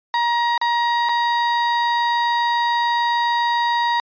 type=tone with dropouts; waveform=35% pulse; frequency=947 Hz; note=A#5; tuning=27 cents sharp; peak=-15 dBFS; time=0.14-4 s; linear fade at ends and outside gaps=1 ms; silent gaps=0.578-0.614 / 1.088-1.092 s; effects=resampled to 11025 Hz